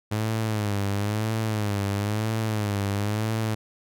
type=tone with vibrato; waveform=sawtooth; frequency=105.3 Hz; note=G#2; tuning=24 cents sharp; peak=-20 dBFS; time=0.11-3.55 s; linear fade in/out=10 ms; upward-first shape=sine; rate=1 Hz; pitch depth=93 cents each way; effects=none